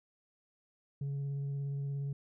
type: tone with vibrato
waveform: sine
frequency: 140 Hz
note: C#3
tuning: 18 cents sharp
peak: -31 dBFS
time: 1.01-2.13 s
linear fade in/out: 5 ms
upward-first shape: sine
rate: 17 Hz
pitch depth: 12 cents each way
effects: tanh soft clip ceiling -33 dBFS